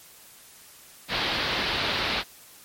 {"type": "low-pass noise", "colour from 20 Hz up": "white", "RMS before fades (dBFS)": -27, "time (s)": [1.08, 2.24], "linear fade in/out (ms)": 50, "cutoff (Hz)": 4500, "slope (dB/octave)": 48, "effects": ["white hiss -50 dBFS RMS until 2.64 s", "MP3 64 kbps"]}